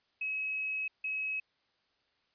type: tone bursts at uneven times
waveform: sine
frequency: 2561 Hz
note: D#7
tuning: 49 cents sharp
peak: -32 dBFS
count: 2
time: 0.21-0.88 / 1.04-1.4 s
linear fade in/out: 5 ms
effects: white hiss -74 dBFS RMS until 2.34 s + resampled to 11025 Hz